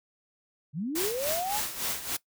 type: linear sweep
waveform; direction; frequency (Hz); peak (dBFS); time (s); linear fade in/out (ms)
sine; up; 130.81 to 880; -29; 0.73-1.61; 50
type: noise with tremolo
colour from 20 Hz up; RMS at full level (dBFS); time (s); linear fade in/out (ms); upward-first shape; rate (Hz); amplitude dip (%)
white; -30; 0.95-2.17; 10; sine; 3.5; 70
effects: noise-tail reverb RT60 0.1 s tail -19 dB re dry